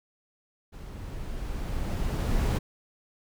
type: noise with level ramp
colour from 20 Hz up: brown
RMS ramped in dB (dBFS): -41 to -23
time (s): 0.72-2.59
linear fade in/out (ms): 20
effects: none